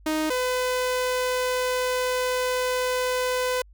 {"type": "tone pair in turn", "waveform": "sawtooth", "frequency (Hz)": [311.1, 504], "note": ["D#4", "B4"], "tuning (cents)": [0, 35], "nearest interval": "minor sixth", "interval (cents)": 835, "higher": "second", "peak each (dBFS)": [-19, -19], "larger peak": "neither", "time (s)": [[0.06, 0.3], [0.3, 3.62]], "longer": "second", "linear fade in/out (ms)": 5, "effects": ["added 50 Hz sine -48 dBFS peak until 3.73 s"]}